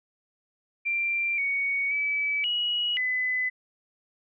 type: tone with pitch steps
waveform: sine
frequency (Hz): 2365 / 2234 / 2296 / 2910 / 2011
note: D7 / C#7 / D7 / F#7 / B6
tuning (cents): +12 / +13 / -40 / -29 / +31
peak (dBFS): -24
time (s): 0.85-3.5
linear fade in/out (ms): 20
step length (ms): 530
effects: none